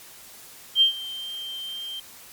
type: tone with ADSR envelope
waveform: sine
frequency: 3149 Hz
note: G7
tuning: 7 cents sharp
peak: -12 dBFS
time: 0.75-2 s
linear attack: 62 ms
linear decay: 110 ms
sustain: -19 dB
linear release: 5 ms
effects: white hiss -46 dBFS RMS until 2.32 s + MP3 96 kbps